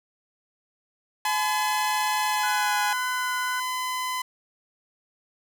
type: tone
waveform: sawtooth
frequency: 1015 Hz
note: B5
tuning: 47 cents sharp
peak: -23 dBFS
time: 1.25-4.22 s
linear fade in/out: 5 ms
type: tone with pitch glide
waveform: sawtooth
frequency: 851 to 834 Hz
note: G#5 to G#5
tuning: +42 to +7 cents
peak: -21 dBFS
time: 1.25-2.93 s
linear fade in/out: 2 ms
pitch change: -35 cents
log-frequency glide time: 2.29-2.73 s
type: tone with vibrato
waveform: sine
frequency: 1480 Hz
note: F#6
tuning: in tune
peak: -29 dBFS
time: 2.43-3.6 s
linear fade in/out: 5 ms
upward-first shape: triangle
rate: 1.9 Hz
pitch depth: 15 cents each way
effects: none